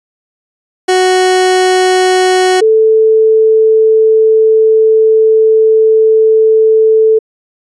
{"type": "tone pair in turn", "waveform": ["30% pulse", "sine"], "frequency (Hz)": [370, 440], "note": ["F#4", "A4"], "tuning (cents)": [0, 0], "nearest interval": "minor third", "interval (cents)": 300, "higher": "second", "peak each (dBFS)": -4, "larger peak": "neither", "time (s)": [[0.88, 2.61], [2.61, 7.19]], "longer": "second", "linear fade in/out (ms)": 10, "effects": ["resampled to 22050 Hz"]}